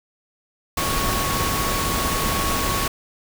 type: tone in noise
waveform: sine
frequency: 1108.7 Hz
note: C#6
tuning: in tune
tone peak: -26 dBFS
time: 0.77-2.88 s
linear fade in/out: 5 ms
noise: pink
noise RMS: -23 dBFS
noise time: 0.77-2.88 s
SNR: -6 dB
effects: none